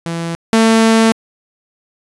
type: tone pair in turn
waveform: sawtooth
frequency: 167.4 / 224.3 Hz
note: E3 / A3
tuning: +27 / +34 cents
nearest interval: perfect fourth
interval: 507 cents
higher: second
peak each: -15 / -4 dBFS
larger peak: second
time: 0.06-0.35 / 0.53-1.12 s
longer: second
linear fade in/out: 0 ms
effects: resampled to 24000 Hz